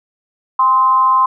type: tone with amplitude modulation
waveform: sine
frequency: 1040 Hz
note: C6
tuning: 11 cents flat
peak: -6 dBFS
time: 0.59-1.26 s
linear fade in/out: 5 ms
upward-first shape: sine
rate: 234 Hz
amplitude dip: 55%
effects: none